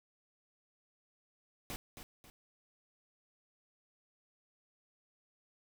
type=noise with echo; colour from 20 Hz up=pink; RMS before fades=-42 dBFS; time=1.7-1.76 s; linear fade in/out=0 ms; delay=270 ms; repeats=2; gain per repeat=-8 dB; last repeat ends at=2.3 s; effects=none